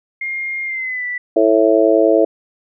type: tone with pitch glide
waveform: sine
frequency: 2125 to 1971.3 Hz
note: C7 to B6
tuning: +26 to -4 cents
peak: -20 dBFS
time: 0.21-1.18 s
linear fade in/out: 5 ms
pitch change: -130 cents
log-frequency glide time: 0.65-1.06 s
type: harmonic tone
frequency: 110 Hz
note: A2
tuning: in tune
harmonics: 3 / 4 / 5 / 6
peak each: -15 / -15 / -15 / -15 dBFS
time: 1.36-2.25 s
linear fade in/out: 5 ms
effects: none